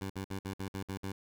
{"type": "tone bursts", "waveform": "15% pulse", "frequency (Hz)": 96.6, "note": "G2", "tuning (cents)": -25, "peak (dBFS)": -30, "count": 8, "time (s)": [0.01, 1.12], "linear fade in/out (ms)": 5, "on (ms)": 88, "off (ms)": 58, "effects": []}